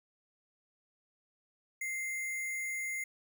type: tone with sample-and-hold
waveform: sine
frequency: 2093 Hz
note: C7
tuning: in tune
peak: -34 dBFS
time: 1.81-3.04 s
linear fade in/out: 5 ms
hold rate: 8820 Hz
effects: none